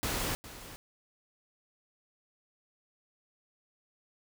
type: noise with echo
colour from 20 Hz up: pink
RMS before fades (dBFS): -33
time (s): 0.03-0.35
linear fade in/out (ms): 0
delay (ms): 410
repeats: 1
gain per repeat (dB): -14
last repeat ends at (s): 0.76
effects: none